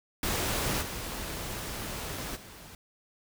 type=noise with level steps; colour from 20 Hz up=pink; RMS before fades=-30 / -37 / -48 dBFS; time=0.23-2.75 s; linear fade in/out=2 ms; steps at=0.81 / 2.35 s; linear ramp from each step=20 ms; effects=none